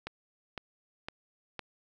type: click train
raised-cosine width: 0.3 ms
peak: -21 dBFS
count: 4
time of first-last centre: 0.07-1.593 s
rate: 1.97 Hz
effects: none